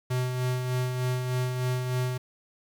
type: tone with tremolo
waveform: square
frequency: 126.4 Hz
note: B2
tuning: 41 cents sharp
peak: -25 dBFS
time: 0.1-2.18 s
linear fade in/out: 10 ms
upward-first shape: sine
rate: 3.3 Hz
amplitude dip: 40%
effects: 9-bit